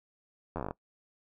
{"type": "slowing click train", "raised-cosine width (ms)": 1, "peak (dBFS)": -21, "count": 10, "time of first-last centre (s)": [0.56, 0.709], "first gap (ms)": 11, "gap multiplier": 1.1, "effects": ["noise-tail reverb RT60 0.1 s tail -21 dB re dry"]}